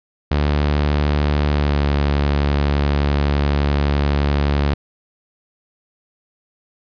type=tone with pitch glide; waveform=sawtooth; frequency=73.42 to 71.7 Hz; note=D2 to D2; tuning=0 to -41 cents; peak=-11 dBFS; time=0.31-4.74 s; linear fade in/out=5 ms; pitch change=-41 cents; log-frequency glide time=1.53-1.83 s; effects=resampled to 11025 Hz